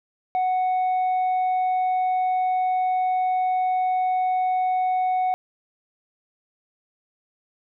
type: tone with tanh clipping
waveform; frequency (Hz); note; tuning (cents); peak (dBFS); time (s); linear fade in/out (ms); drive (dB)
triangle; 740; F#5; 0; -20; 0.35-5.34; 0; 7
effects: none

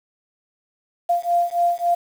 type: beating tone pair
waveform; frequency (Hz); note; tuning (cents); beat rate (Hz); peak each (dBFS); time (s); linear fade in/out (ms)
sine; 693 / 696.6; F5 / F5; -14 / -5; 3.6; -20; 1.09-1.95; 10
effects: 7-bit

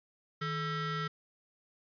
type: ring-modulated tone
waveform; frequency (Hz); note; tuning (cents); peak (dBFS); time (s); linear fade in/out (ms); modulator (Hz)
35% pulse; 587.3; D5; 0; -28; 0.41-1.08; 10; 744
effects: resampled to 11025 Hz

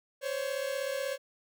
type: tone pair together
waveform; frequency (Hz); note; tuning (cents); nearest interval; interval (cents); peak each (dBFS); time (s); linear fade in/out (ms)
45% pulse; 523.3 / 559.5; C5 / C#5; 0 / +16; minor second; 116; -35 / -34; 0.21-1.18; 50
effects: none

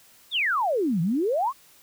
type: exponential two-way sweep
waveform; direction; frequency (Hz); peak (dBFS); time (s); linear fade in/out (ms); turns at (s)
sine; down then up; 3782 to 156.6 to 1164; -21; 0.31-1.53; 50; 1.01
effects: white hiss -55 dBFS RMS until 1.82 s

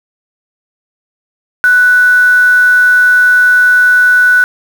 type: tone with quantisation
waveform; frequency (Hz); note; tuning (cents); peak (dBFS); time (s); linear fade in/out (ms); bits
sine; 1485; F#6; +6; -4; 1.64-4.44; 0; 4
effects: none

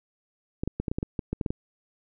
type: clicks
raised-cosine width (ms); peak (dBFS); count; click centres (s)
3; -15; 12; 0.635 / 0.676 / 0.8 / 0.882 / 0.915 / 0.985 / 1.029 / 1.192 / 1.33 / 1.412 / 1.462 / 1.505
effects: none

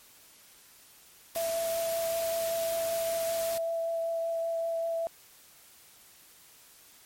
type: noise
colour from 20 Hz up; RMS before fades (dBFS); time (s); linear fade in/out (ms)
white; -38; 1.35-3.58; 2
type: tone with vibrato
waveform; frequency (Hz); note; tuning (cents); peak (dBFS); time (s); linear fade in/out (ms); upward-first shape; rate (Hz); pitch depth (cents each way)
sine; 664; E5; +12; -28; 1.36-5.07; 0; triangle; 5.2; 10
effects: white hiss -56 dBFS RMS until 7.05 s + MP3 64 kbps

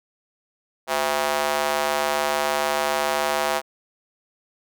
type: tone with high-pass filter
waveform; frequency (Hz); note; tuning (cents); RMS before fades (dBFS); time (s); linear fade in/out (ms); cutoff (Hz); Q
square; 73.42; D2; 0; -23; 0.87-3.62; 50; 690; 1.6
effects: none

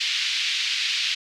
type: band-pass noise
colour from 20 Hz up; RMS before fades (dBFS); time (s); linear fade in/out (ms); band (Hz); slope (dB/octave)
pink; -25; 0-1.15; 10; 2400 to 4700; 24
effects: none

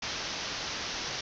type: low-pass noise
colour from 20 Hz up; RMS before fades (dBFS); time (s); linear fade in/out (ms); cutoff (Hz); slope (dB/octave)
white; -36; 0.02-1.21; 5; 6200; 96
effects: none

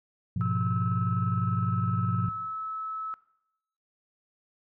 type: chord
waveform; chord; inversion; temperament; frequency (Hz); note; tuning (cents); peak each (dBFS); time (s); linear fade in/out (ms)
sine; F diminished; first; equal with one note detuned; 103.83 / 123.47 / 175.52; Ab2 / Cb3 / F3; 0 / 0 / +9; -29; 0.36-2.29; 5
type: tone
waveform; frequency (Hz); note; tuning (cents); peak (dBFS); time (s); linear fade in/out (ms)
sine; 1300; E6; -24; -32; 0.41-3.14; 0
effects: noise-tail reverb RT60 0.8 s tail -19 dB re dry + tanh soft clip ceiling -17 dBFS

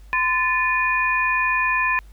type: tone cluster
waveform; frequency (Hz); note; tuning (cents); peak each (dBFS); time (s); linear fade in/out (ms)
sine; 1025 / 1755 / 2457; C6 / A6 / D#7; -36 / -5 / -22; -22; 0.13-1.99; 0
effects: added 50 Hz sine -41 dBFS peak until 2.12 s + pink hiss -58 dBFS RMS until 2.12 s

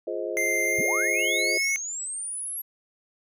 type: chord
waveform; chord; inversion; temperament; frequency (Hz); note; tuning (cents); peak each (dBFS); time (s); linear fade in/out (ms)
sine; F minor seventh; none; just; 349.2 / 419.1 / 523.8 / 628.6; F4 / Ab4 / C5 / Eb5; 0 / +16 / +2 / +18; -33; 0.07-1.58; 5
type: tone with pitch glide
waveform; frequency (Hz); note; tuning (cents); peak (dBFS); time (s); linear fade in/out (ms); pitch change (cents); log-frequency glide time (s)
square; 2093 to 2189; C7 to C#7; 0 to -22; -24; 0.37-1.76; 0; +78; 0.64-1.45
type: linear sweep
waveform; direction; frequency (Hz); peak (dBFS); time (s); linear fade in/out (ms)
sine; up; 57.1 to 11550; -30; 0.78-2.62; 10
effects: none

